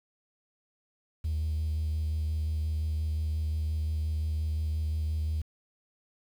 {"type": "tone with vibrato", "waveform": "triangle", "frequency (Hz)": 77.78, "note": "D#2", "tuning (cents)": 0, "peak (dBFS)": -24, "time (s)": [1.24, 5.42], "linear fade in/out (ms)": 10, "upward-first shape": "square", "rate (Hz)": 5.7, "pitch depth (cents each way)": 13, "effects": ["tanh soft clip ceiling -24 dBFS", "9-bit"]}